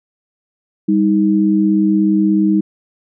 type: tone pair together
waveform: sine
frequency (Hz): 198.4 / 315.1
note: G3 / D#4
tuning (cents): +21 / +22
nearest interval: minor sixth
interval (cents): 801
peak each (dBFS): -13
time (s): 0.88-2.61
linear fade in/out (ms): 10
effects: none